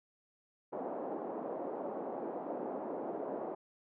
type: band-pass noise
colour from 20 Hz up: white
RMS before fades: -40 dBFS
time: 0.72-3.55 s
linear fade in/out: 10 ms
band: 240 to 730 Hz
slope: 24 dB/octave
effects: none